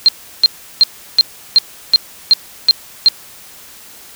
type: tone bursts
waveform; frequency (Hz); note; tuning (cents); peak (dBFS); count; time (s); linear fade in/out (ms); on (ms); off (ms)
sine; 4186; C8; 0; -3; 9; 0.06-3.085; 0; 25; 350
effects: white hiss -38 dBFS RMS until 4.15 s